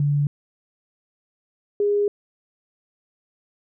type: tone pair in turn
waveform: sine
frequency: 144.5 / 409.9 Hz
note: D3 / G#4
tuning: -28 / -23 cents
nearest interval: octave + tritone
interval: 1805 cents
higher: second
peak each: -17 dBFS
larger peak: neither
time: 0-0.27 / 1.8-2.08 s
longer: second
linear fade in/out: 2 ms
effects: none